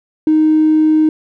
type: tone with tanh clipping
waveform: triangle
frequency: 311.1 Hz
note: D#4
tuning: in tune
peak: -7 dBFS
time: 0.27-1.09 s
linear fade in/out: 2 ms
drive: 1 dB
effects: none